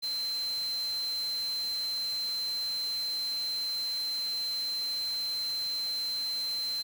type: tone in noise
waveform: sine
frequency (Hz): 4100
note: C8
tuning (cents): -36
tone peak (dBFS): -30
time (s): 0.02-6.83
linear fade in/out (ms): 20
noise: white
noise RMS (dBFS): -45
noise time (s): 0.02-6.83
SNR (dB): +12
effects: none